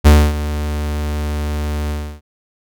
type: tone with ADSR envelope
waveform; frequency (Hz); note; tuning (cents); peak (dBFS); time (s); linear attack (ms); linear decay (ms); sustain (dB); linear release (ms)
45% pulse; 74.5; D2; +25; -3; 0.04-2.21; 26; 260; -15; 310
effects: none